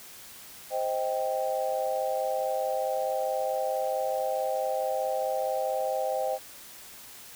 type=chord; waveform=sine; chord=C minor; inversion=none; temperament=just; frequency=523.3 / 627.9 / 784.9 Hz; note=C5 / Eb5 / G5; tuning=0 / +16 / +2 cents; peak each=-30 / -31 / -31 dBFS; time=0.7-6.39 s; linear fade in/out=50 ms; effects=white hiss -47 dBFS RMS until 7.35 s